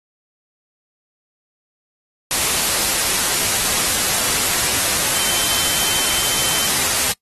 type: tone in noise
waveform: sine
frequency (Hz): 3086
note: G7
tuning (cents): -28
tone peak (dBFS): -26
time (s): 5.15-6.68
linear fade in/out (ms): 0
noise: white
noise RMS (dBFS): -18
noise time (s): 2.31-7.12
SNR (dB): -11
effects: noise-tail reverb RT60 0.1 s tail -21 dB re dry + AAC 32 kbps